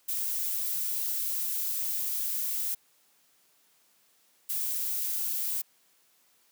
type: noise bursts at uneven times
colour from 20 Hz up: violet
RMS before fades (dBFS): -31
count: 2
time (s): 0.08-2.75 / 4.49-5.62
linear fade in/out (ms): 10
effects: white hiss -66 dBFS RMS until 6.51 s + high-pass 150 Hz 12 dB/octave